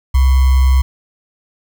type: tone with sample-and-hold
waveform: sine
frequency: 65.41 Hz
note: C2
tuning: in tune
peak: -7 dBFS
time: 0.14-0.82 s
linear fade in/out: 10 ms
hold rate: 1050 Hz
effects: none